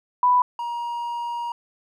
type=tone pair in turn; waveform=sine / triangle; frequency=990 / 947.8 Hz; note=B5 / A#5; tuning=+4 / +28 cents; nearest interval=minor second; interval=76 cents; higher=first; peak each=-14 / -24 dBFS; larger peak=first; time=0.23-0.42 / 0.59-1.52 s; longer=second; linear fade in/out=2 ms; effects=none